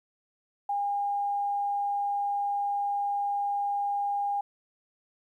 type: tone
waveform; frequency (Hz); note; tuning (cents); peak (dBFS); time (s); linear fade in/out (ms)
sine; 810; G#5; -43; -26; 0.69-4.41; 5
effects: 11-bit